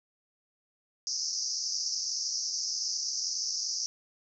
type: band-pass noise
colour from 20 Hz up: pink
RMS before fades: -33 dBFS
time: 1.07-3.86 s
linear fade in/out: 0 ms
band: 4900 to 6200 Hz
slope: 96 dB/octave
effects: none